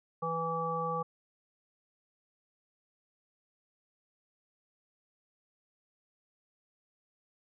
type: harmonic tone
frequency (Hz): 164.81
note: E3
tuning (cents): 0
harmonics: 1 / 3 / 5 / 7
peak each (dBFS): -39 / -36 / -38 / -34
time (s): 0.22-1.03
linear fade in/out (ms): 10
effects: none